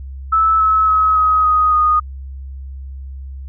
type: tone with pitch steps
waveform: sine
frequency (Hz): 1309 / 1294 / 1279.1 / 1264.4 / 1249.9 / 1235.5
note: E6 / E6 / D#6 / D#6 / D#6 / D#6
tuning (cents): -13 / -32 / +47 / +27 / +7 / -13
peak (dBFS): -10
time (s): 0.32-2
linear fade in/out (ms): 10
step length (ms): 280
effects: added 67 Hz sine -27 dBFS peak until 3.48 s